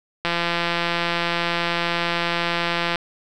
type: click train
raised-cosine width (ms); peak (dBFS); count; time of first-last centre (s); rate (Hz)
0.3; -6; 464; 0.25-2.958; 171
effects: none